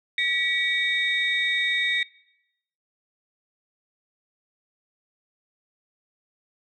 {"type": "tone cluster", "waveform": "sine", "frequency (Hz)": [1938, 2266, 3708], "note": ["B6", "C#7", "A#7"], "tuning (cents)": [-33, 37, -10], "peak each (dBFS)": -25, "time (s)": [0.18, 2.03], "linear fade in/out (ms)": 2, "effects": ["noise-tail reverb RT60 0.8 s tail -21 dB re dry", "tanh soft clip ceiling -13 dBFS"]}